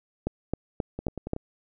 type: two click trains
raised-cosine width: 2 ms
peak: -20 / -13 dBFS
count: 5 / 5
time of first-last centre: 0.99-1.364 / 0.27-1.334 s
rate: 10.7 / 3.76 Hz
effects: none